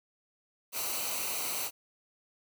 white noise with comb filter, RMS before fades -34 dBFS, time 0.72-1.71 s, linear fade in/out 50 ms, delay 0.58 ms, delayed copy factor -0.65, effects none

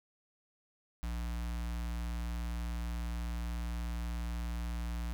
square tone with notch filter, 58.27 Hz, A#1, in tune, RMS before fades -37 dBFS, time 1.03-5.13 s, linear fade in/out 0 ms, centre 440 Hz, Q 1.1, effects none

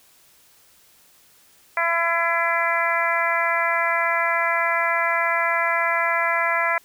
harmonic tone, 336.6 Hz, E4, 36 cents sharp, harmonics 2 / 3 / 4 / 5 / 6 / 7, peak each -26 / -25 / -26 / -26 / -24 / -29 dBFS, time 1.77-6.78 s, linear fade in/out 2 ms, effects white hiss -55 dBFS RMS until 6.84 s

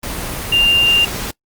sine tone in noise, 2794 Hz, F7, in tune, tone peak -9 dBFS, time 0.52-1.05 s, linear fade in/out 5 ms, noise pink, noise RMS -24 dBFS, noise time 0.03-1.31 s, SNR +12 dB, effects noise-tail reverb RT60 0.1 s tail -22 dB re dry + Opus 24 kbps

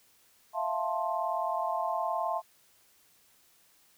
sine chord, F major seventh, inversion third, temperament equal with one note detuned, 659.3 / 698.5 / 880 / 1053.8 Hz, E5 / F5 / A5 / C6, 0 / 0 / 0 / +12 cents, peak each -34 dBFS, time 0.53-2.42 s, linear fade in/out 50 ms, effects white hiss -64 dBFS RMS until 3.97 s

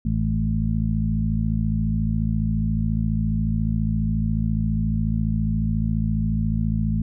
harmonic tone with a mistuned harmonic, 54.4 Hz, A1, 19 cents flat, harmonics 1 / 2 / 3 / 4, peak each -25 / -25 / -25 / -25 dBFS, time 0.05-7.02 s, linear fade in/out 5 ms, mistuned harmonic 1, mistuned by -44 cents, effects none

